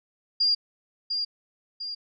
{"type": "tone with echo", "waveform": "sine", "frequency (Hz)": 4804, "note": "D8", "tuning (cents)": 38, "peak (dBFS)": -19, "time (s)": [0.4, 0.55], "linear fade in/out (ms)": 10, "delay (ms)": 700, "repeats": 2, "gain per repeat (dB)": -6, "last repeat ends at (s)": 1.95, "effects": []}